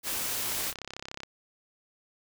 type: noise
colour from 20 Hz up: white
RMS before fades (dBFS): -32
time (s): 0.03-0.74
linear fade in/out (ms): 50
type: click train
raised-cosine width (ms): 0.2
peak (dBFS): -21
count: 28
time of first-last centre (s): 0.43-1.234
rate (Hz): 33.6
effects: none